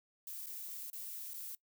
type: noise with dropouts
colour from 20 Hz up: violet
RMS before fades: -45 dBFS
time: 0.27-1.55 s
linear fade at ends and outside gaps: 2 ms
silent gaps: 0.461-0.467 / 0.901-0.93 / 1.336-1.341 s
effects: noise-tail reverb RT60 0.1 s tail -21 dB re dry